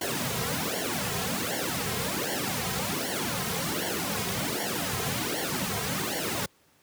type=noise with flanger; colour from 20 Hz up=pink; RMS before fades=-30 dBFS; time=0.01-6.46 s; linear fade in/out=5 ms; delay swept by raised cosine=0.79 to 3.49 ms; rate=1.3 Hz; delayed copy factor=-0.9; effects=pink hiss -63 dBFS RMS until 6.82 s + high-pass 100 Hz 12 dB/octave